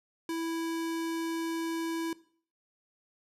square tone, 329.6 Hz, E4, in tune, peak -32 dBFS, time 0.29-2.13 s, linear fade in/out 2 ms, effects noise-tail reverb RT60 0.5 s tail -19 dB re dry + resampled to 32000 Hz

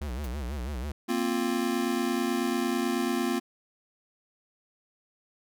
square tone with vibrato, 66.7 Hz, C2, 34 cents sharp, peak -32 dBFS, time 0.01-0.92 s, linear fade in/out 5 ms, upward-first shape sine, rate 6.1 Hz, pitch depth 210 cents each way
white noise with exponential decay, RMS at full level -42 dBFS, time 0.24-0.32 s, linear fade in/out 2 ms, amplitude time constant 16 ms
square chord, Bb suspended second, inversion none, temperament just, 233.1 / 262.2 / 349.6 Hz, Bb3 / C4 / F4, 0 / +4 / +2 cents, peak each -31 dBFS, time 1.08-3.4 s, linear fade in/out 20 ms
effects none

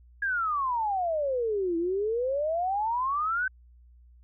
sine exponential two-way sweep, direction down then up, 1661.2 to 328.5 to 1552 Hz, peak -25 dBFS, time 0.22-3.48 s, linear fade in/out 5 ms, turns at 1.77 s, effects added 60 Hz sine -52 dBFS peak until 4.23 s

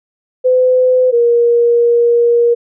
sine tone pair in turn, 508 / 473.1 Hz, B4 / A#4, +49 / +26 cents, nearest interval minor second, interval 123 cents, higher first, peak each -7 dBFS, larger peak neither, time 0.44-1.12 / 1.12-2.55 s, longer second, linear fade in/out 20 ms, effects none

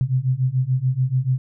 sine beating tone pair, 125.7 / 132.6 Hz, B2 / C3, +31 / +23 cents, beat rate 6.9 Hz, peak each -21 / -20 dBFS, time 0.01-1.38 s, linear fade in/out 0 ms, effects none

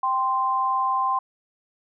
sine tone pair together, 784 / 1042.4 Hz, G5 / C6, 0 / -7 cents, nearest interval perfect fourth, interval 493 cents, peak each -26 / -21 dBFS, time 0.03-1.19 s, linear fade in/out 5 ms, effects none

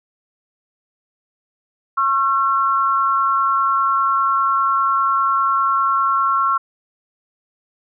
sine tone pair together, 1090 / 1355 Hz, C#6 / E6, -29 / +47 cents, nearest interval major third, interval 376 cents, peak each -17 dBFS, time 1.97-6.58 s, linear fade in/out 10 ms, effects none

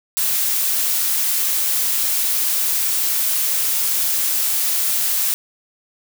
blue noise, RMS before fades -19 dBFS, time 0.17-5.34 s, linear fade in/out 0 ms, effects none

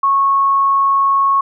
sine tone, 1100 Hz, C#6, 14 cents flat, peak -10 dBFS, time 0.03-1.41 s, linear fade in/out 5 ms, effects none

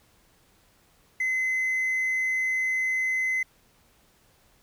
triangle tone, 2045 Hz, C7, 40 cents flat, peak -21 dBFS, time 1.2-3.43 s, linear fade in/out 5 ms, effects tanh soft clip ceiling -18 dBFS + pink hiss -62 dBFS RMS until 4.62 s

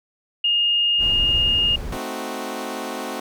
sine tone, 2840 Hz, F7, 28 cents sharp, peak -16 dBFS, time 0.44-1.76 s, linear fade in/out 5 ms
brown noise, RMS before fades -28 dBFS, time 0.98-1.98 s, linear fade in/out 50 ms
15% pulse chord, A diminished seventh, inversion none, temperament equal, 220 / 261.6 / 311.1 / 370 Hz, A3 / C4 / Eb4 / Gb4, 0 / 0 / 0 / 0 cents, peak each -27 / -25 / -29 / -26 dBFS, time 1.92-3.2 s, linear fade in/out 5 ms
effects none

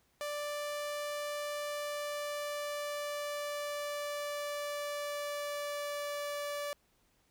sawtooth tone with pitch glide, 587.3 to 580.2 Hz, D5 to D5, 0 to -21 cents, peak -32 dBFS, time 0.21-6.73 s, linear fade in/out 0 ms, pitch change -21 cents, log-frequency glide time 1.6-6.45 s, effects pink hiss -72 dBFS RMS until 7.3 s

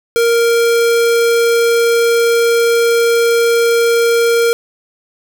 square tone, 466.2 Hz, A#4, in tune, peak -10 dBFS, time 0.16-4.53 s, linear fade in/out 0 ms, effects none

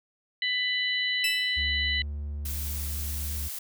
harmonic tone, 995 Hz, B5, 13 cents sharp, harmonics 2 / 3 / 4, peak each -28 / -30 / -31 dBFS, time 0.42-2.02 s, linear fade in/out 2 ms
sawtooth tone with exponential decay, 2637 Hz, E7, in tune, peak -20 dBFS, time 1.24-1.63 s, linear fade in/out 2 ms, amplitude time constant 83 ms
triangle tone, 72.9 Hz, D2, 12 cents flat, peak -29 dBFS, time 1.56-3.49 s, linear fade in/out 20 ms
blue noise, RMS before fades -36 dBFS, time 2.45-3.59 s, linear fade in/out 5 ms
effects none

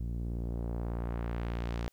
sawtooth tone with low-pass filter sweep, 58.27 Hz, A#1, in tune, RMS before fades -35 dBFS, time 0-1.88 s, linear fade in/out 0 ms, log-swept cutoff 190 to 5900 Hz, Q 0.8, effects white hiss -74 dBFS RMS until 1.92 s

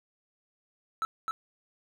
triangle tone with echo, 1318.5 Hz, E6, in tune, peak -25 dBFS, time 1.02-1.05 s, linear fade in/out 0 ms, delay 260 ms, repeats 1, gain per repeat -2 dB, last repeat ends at 1.31 s, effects none

